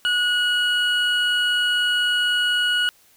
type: tone pair together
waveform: triangle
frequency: 1458 / 2914 Hz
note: F#6 / F#7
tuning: -26 / -27 cents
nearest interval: octave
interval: 1199 cents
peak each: -19 dBFS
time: 0.05-2.89 s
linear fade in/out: 0 ms
effects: white hiss -56 dBFS RMS until 3.16 s